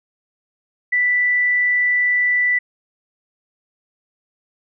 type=tone; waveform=sine; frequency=1975.5 Hz; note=B6; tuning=in tune; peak=-14 dBFS; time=0.92-2.59 s; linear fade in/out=10 ms; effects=none